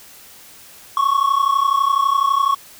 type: tone pair together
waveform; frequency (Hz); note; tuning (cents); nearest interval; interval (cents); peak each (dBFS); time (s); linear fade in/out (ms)
triangle; 1092 / 1124; C#6 / C#6; -26 / +24; minor second; 50; -15; 0.97-2.55; 2
effects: white hiss -43 dBFS RMS until 2.79 s